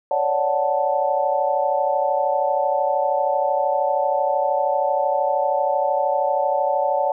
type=chord; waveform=sine; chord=D major seventh; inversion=third; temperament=equal; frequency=554.4 / 587.3 / 740 / 880 Hz; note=C#5 / D5 / F#5 / A5; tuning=0 / 0 / 0 / 0 cents; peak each=-23 dBFS; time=0.11-7.12 s; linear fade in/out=2 ms; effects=none